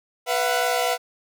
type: chord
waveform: sawtooth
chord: B suspended fourth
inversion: none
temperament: equal with one note detuned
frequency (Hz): 493.9 / 676.2 / 740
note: B4 / E5 / F#5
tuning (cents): 0 / +44 / 0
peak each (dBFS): -21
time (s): 0.26-0.98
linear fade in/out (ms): 50
effects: none